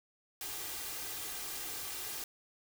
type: noise with comb filter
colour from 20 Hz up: white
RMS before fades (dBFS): -41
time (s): 0.41-2.24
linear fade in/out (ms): 2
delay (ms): 2.5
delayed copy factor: +0.55
effects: none